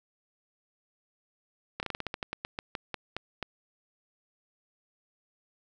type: slowing click train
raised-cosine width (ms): 0.3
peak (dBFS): -17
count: 16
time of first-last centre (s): 1.8-3.427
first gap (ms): 29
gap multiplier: 1.17
effects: none